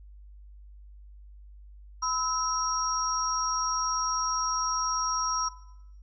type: tone cluster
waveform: sine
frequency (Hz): 1005 / 1301 / 5620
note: B5 / E6 / F8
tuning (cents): +30 / -23 / +10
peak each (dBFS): -31 / -30 / -31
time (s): 2.02-5.49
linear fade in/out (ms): 10
effects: noise-tail reverb RT60 0.8 s tail -17 dB re dry + added 50 Hz sine -46 dBFS peak until 6.02 s